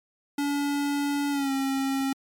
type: tone with pitch glide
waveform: square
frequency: 285.7 to 270.3 Hz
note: D4 to C#4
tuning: -48 to -44 cents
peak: -25 dBFS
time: 0.38-2.13 s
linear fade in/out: 5 ms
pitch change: -96 cents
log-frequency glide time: 1.31-1.52 s
effects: MP3 96 kbps